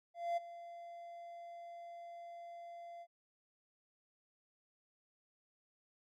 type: tone with ADSR envelope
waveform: triangle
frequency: 687 Hz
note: F5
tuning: 29 cents flat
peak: -30 dBFS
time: 0.14-3.07 s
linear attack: 230 ms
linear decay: 16 ms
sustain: -16 dB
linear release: 55 ms
effects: none